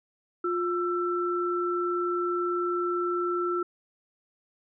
sine tone pair together, 353.4 / 1335.4 Hz, F4 / E6, +21 / +22 cents, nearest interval octave + major seventh, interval 2301 cents, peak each -27 / -29 dBFS, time 0.44-3.63 s, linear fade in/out 5 ms, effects none

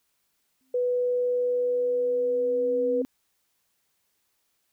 sine tone with exponential growth, 261.6 Hz, C4, in tune, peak -28 dBFS, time 0.61-3.05 s, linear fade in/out 0 ms, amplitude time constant 530 ms
sine tone with pitch glide, 493.9 to 490.2 Hz, B4 to B4, 0 to -13 cents, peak -22 dBFS, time 0.74-3.02 s, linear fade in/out 5 ms, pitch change -13 cents, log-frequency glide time 0.94-2.78 s
effects white hiss -73 dBFS RMS until 4.72 s

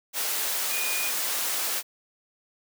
sine tone in noise, 2453 Hz, D#7, 25 cents flat, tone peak -31 dBFS, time 0.69-1.12 s, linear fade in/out 50 ms, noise white, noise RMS -28 dBFS, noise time 0.13-1.83 s, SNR -6 dB, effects high-pass 400 Hz 12 dB/octave

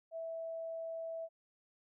sine tone, 656 Hz, E5, 9 cents flat, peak -39 dBFS, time 0.11-1.29 s, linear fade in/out 50 ms, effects none

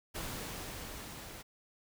pink noise with level ramp, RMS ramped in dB -40 to -48 dBFS, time 0.14-1.43 s, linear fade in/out 20 ms, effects none

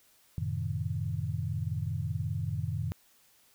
sine chord, F# diminished seventh, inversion none, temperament equal with one note detuned, 91.44 / 110 / 130.81 / 155.56 Hz, F#2 / A2 / C3 / Eb3, -20 / 0 / 0 / 0 cents, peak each -35 / -35 / -37 / -36 dBFS, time 0.38-2.92 s, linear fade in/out 0 ms, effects white hiss -64 dBFS RMS until 3.54 s

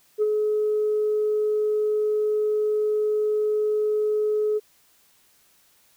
sine tone with ADSR envelope, 425 Hz, G#4, 40 cents sharp, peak -15 dBFS, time 0.18-4.6 s, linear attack 41 ms, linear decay 31 ms, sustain -4 dB, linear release 30 ms, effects tanh soft clip ceiling -15 dBFS + white hiss -60 dBFS RMS until 5.96 s

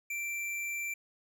sine tone with hard clipping, 2349 Hz, D7, in tune, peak -35 dBFS, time 0.1-0.94 s, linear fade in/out 5 ms, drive 15 dB, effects none

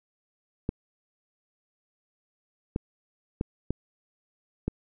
clicks, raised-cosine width 3 ms, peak -14 dBFS, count 5, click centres 0.691 / 2.761 / 3.411 / 3.706 / 4.68 s, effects none

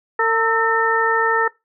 harmonic tone with a mistuned harmonic, 453.2 Hz, A#4, 49 cents flat, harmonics 1 / 2 / 3 / 4, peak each -20 / -20 / -20 / -20 dBFS, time 0.19-1.48 s, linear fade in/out 5 ms, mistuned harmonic 3, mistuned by -57 cents, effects noise-tail reverb RT60 0.2 s tail -21 dB re dry

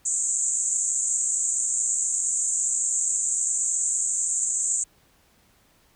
white band-pass noise, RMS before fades -25 dBFS, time 0.05-4.84 s, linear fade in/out 10 ms, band 6800 to 8100 Hz, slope 96 dB/octave, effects pink hiss -61 dBFS RMS until 5.95 s

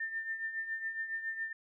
sine tone with tremolo, 1798 Hz, A6, 37 cents sharp, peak -32 dBFS, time 0-1.53 s, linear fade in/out 5 ms, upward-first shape triangle, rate 7.2 Hz, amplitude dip 70%, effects none

